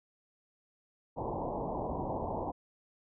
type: low-pass noise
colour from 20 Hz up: white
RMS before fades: -36 dBFS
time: 1.16-2.52 s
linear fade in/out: 20 ms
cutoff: 1000 Hz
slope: 96 dB/octave
effects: none